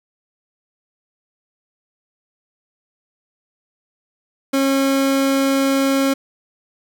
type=tone; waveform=30% pulse; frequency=272.1 Hz; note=C#4; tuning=32 cents flat; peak=-12 dBFS; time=4.53-6.14 s; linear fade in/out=10 ms; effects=none